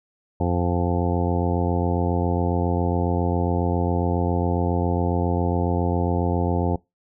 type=harmonic tone; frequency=87.31 Hz; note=F2; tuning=in tune; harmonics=1 / 2 / 3 / 4 / 5 / 6 / 8 / 9 / 10; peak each=-23 / -26 / -28 / -29 / -30 / -31 / -32 / -33 / -33 dBFS; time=0.4-6.76 s; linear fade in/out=5 ms; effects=noise-tail reverb RT60 0.2 s tail -22 dB re dry